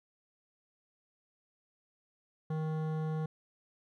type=tone with hard clipping; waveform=sine; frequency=156.8 Hz; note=D#3; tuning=14 cents sharp; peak=-34 dBFS; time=2.5-3.26 s; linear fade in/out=5 ms; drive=14 dB; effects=none